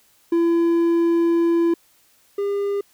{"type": "tone pair in turn", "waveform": "triangle", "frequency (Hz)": [337.3, 402.4], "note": ["E4", "G4"], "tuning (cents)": [40, 45], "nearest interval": "minor third", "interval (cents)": 305, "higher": "second", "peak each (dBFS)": [-13, -18], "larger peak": "first", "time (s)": [[0.32, 1.74], [2.38, 2.81]], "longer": "first", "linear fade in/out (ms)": 5, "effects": ["white hiss -58 dBFS RMS until 2.93 s"]}